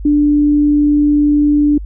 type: tone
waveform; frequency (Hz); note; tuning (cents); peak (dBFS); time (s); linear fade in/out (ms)
sine; 293.7; D4; 0; -8; 0.05-1.78; 5
effects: added 50 Hz sine -23 dBFS peak until 1.85 s